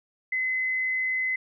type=tone; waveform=sine; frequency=2037 Hz; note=C7; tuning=47 cents flat; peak=-24 dBFS; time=0.32-1.36 s; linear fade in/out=5 ms; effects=none